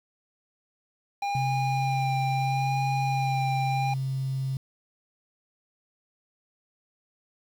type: tone with vibrato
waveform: square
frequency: 803 Hz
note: G5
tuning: 41 cents sharp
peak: -27 dBFS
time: 1.22-3.94 s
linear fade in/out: 5 ms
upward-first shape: sine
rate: 0.75 Hz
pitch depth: 20 cents each way
type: tone with pitch glide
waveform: sine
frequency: 130.81 to 133.25 Hz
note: C3 to C3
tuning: 0 to +32 cents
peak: -26 dBFS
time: 1.35-4.57 s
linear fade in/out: 2 ms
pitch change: +32 cents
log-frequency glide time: 1.66-1.84 s
effects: low-pass 4000 Hz 12 dB/octave + 8-bit